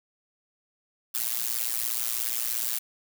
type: noise with amplitude modulation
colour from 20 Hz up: blue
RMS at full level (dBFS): -25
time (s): 1.14-2.79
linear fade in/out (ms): 10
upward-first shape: sine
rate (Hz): 117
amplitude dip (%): 100
effects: none